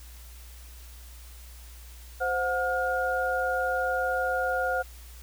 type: tone cluster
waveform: sine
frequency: 520 / 727 / 1425 Hz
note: C5 / F#5 / F6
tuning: -11 / -31 / +34 cents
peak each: -29 dBFS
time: 2.2-4.83 s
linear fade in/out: 20 ms
effects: added 60 Hz sine -44 dBFS peak until 5.22 s + white hiss -52 dBFS RMS until 5.22 s